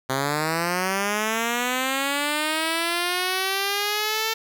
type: linear sweep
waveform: 5% pulse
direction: up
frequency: 130 to 448.5 Hz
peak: -11 dBFS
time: 0.09-4.34 s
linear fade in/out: 10 ms
effects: none